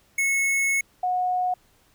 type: tone pair in turn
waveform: square / sine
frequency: 2192 / 729.2 Hz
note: C#7 / F#5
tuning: -20 / -25 cents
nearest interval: octave + perfect fifth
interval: 1905 cents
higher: first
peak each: -21 dBFS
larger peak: neither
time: 0.18-0.81 / 1.03-1.54 s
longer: first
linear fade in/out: 5 ms
effects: pink hiss -61 dBFS RMS until 1.94 s